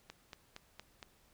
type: click train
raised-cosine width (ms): 0.2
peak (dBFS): -29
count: 5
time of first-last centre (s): 0.1-1.028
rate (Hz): 4.31
effects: pink hiss -68 dBFS RMS until 1.33 s